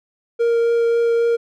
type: tone with vibrato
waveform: triangle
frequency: 466.2 Hz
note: A#4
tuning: in tune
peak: -12 dBFS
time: 0.39-1.37 s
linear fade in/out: 20 ms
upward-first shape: triangle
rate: 3.7 Hz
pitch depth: 8 cents each way
effects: none

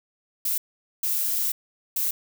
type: noise bursts at uneven times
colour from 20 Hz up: violet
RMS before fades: -25 dBFS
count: 3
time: 0.45-0.58 / 1.03-1.52 / 1.96-2.11 s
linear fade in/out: 5 ms
effects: none

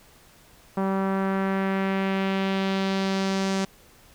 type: tone with low-pass filter sweep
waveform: sawtooth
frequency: 193 Hz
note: G3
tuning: 27 cents flat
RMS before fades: -25 dBFS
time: 0.77-3.65 s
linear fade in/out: 5 ms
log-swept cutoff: 1100 to 6700 Hz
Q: 1.5
effects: pink hiss -54 dBFS RMS until 4.14 s

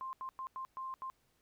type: tone bursts at uneven times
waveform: sine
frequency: 1052 Hz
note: C6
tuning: 9 cents sharp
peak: -39 dBFS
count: 6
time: 0.01-0.13 / 0.21-0.29 / 0.39-0.47 / 0.56-0.65 / 0.77-0.94 / 1.02-1.1 s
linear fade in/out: 0 ms
effects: pink hiss -75 dBFS RMS until 1.41 s

